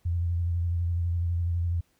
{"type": "tone with vibrato", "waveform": "sine", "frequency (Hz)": 85.9, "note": "F2", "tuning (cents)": -28, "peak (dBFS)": -24, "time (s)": [0.05, 1.81], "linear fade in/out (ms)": 10, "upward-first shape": "sine", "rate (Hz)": 12, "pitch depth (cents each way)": 35, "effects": ["pink hiss -69 dBFS RMS until 1.99 s"]}